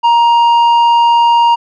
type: tone with tanh clipping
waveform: sine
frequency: 939 Hz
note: A#5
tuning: 12 cents sharp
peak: -7 dBFS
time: 0.03-1.56 s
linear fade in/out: 20 ms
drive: 7 dB
effects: none